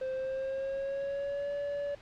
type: tone with pitch glide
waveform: triangle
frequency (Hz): 522 to 572.5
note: C5 to D5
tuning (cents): -4 to -44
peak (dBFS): -30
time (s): 0.01-1.95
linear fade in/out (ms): 5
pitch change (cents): +160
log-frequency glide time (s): 0.12-1.53
effects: pink hiss -55 dBFS RMS until 2.01 s + low-pass 4000 Hz 12 dB/octave